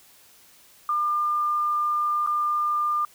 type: tone with dropouts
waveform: sine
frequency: 1201 Hz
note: D6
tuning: 38 cents sharp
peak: -21 dBFS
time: 0.89-3.05 s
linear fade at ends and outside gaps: 2 ms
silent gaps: 2.264-2.272 s
effects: white hiss -54 dBFS RMS until 3.14 s